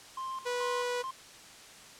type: tone with tremolo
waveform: triangle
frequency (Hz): 1052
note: C6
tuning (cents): +9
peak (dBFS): -33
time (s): 0.17-1.11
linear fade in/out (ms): 5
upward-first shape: square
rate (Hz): 2.3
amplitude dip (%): 75
type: tone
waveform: sawtooth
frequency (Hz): 490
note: B4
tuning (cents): -14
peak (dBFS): -27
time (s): 0.45-1.03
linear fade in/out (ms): 20
effects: white hiss -51 dBFS RMS until 1.99 s + low-pass 8000 Hz 12 dB/octave